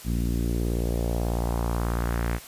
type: tone with low-pass filter sweep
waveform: sawtooth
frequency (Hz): 58.27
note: A#1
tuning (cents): 0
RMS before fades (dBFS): -26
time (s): 0.04-2.4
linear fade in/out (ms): 50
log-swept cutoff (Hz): 220 to 2100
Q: 1.9
effects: white hiss -44 dBFS RMS until 2.47 s + resampled to 32000 Hz